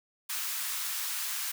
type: high-pass noise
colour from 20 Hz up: white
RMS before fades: -34 dBFS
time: 0.29-1.52 s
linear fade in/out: 10 ms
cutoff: 1000 Hz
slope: 24 dB/octave
effects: none